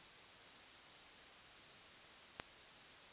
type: click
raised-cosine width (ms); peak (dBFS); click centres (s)
0.3; -25; 2.399
effects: white hiss -57 dBFS RMS until 3.12 s + resampled to 8000 Hz